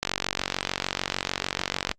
click train, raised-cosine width 0.2 ms, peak -7 dBFS, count 89, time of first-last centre 0.03-1.914 s, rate 46.7 Hz, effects Opus 48 kbps

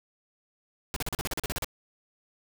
pink noise bursts, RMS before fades -31 dBFS, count 12, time 0.94-1.645 s, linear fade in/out 0 ms, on 23 ms, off 39 ms, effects none

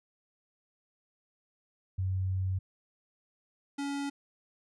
sine / square tone pair in turn, 94 / 281.7 Hz, F#2 / C#4, +28 / +28 cents, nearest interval octave + perfect fifth, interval 1900 cents, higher second, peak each -28 / -33 dBFS, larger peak first, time 1.98-2.59 / 3.78-4.1 s, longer first, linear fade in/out 10 ms, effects resampled to 24000 Hz

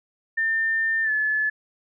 sine tone with pitch glide, 1800 to 1724.7 Hz, A6 to A6, +39 to -35 cents, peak -20 dBFS, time 0.37-1.5 s, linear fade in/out 10 ms, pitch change -74 cents, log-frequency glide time 1.03-1.11 s, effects none

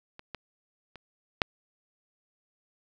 clicks, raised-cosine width 0.3 ms, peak -28 / -21 / -29 / -6 dBFS, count 4, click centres 0.194 / 0.347 / 0.957 / 1.418 s, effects none

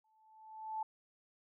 sine tone with exponential growth, 874 Hz, A5, 12 cents flat, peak -34 dBFS, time 0.04-0.83 s, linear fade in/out 5 ms, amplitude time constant 170 ms, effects none

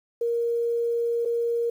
sine tone with dropouts, 469 Hz, A#4, 11 cents sharp, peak -22 dBFS, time 0.21-1.7 s, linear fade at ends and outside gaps 5 ms, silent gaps 1.251-1.256 s, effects 9-bit

